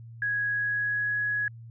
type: tone with pitch glide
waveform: sine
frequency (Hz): 1661.2 to 1675.7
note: G#6 to G#6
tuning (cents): 0 to +15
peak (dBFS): -25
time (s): 0.22-1.48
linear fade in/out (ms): 2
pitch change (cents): +15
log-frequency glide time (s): 0.48-1.2
effects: added 115 Hz sine -42 dBFS peak until 1.7 s